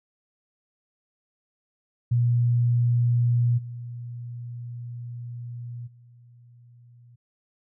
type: tone with level steps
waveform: sine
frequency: 120 Hz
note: B2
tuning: 49 cents flat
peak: -18 / -33 / -49 dBFS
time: 2.11-7.16 s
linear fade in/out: 10 ms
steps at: 3.57 / 5.86 s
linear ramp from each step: 20 ms
effects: none